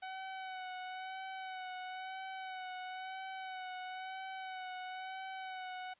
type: tone with vibrato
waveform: sawtooth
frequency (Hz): 750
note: F#5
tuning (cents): +23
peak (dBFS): -38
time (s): 0.02-5.94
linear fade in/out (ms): 10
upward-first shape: sine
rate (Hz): 1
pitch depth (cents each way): 29
effects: white hiss -71 dBFS RMS until 5.99 s + resampled to 8000 Hz